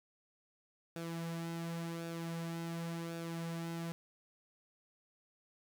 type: tone with flanger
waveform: sawtooth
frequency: 167 Hz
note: E3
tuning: 23 cents sharp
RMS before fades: -41 dBFS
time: 0.96-3.92 s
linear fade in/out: 0 ms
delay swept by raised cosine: 0.97 to 4.27 ms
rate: 0.91 Hz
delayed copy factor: -0.55
effects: none